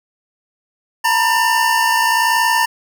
square tone cluster, 909 / 970 / 1794 Hz, A#5 / B5 / A6, -44 / -31 / +33 cents, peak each -18 dBFS, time 1.04-2.66 s, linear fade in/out 10 ms, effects none

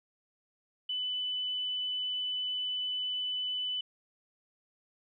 sine tone, 2997 Hz, F#7, 22 cents sharp, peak -31 dBFS, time 0.89-3.81 s, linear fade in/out 5 ms, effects none

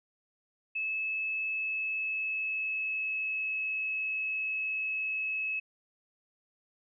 sine tone with pitch glide, 2602 to 2583 Hz, E7 to E7, -23 to -36 cents, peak -30 dBFS, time 0.75-5.6 s, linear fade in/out 10 ms, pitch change -13 cents, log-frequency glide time 1.49-3.59 s, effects none

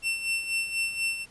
40% pulse tone with tremolo, 2700 Hz, E7, 41 cents sharp, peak -23 dBFS, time 0.02-1.26 s, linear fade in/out 50 ms, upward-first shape sine, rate 4.1 Hz, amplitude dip 65%, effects pink hiss -56 dBFS RMS until 1.3 s + resampled to 24000 Hz

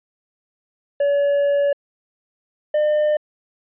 triangle tone pair in turn, 569 / 602.8 Hz, C#5 / D5, +45 / +45 cents, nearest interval minor second, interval 100 cents, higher second, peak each -13 dBFS, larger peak neither, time 1-1.73 / 2.74-3.17 s, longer first, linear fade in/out 5 ms, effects resampled to 8000 Hz

